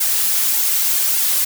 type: noise with flanger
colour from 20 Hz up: blue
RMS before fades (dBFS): -17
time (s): 0-1.45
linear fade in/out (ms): 10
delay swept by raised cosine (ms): 1.6 to 6.8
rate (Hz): 1.7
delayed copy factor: -0.9
effects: none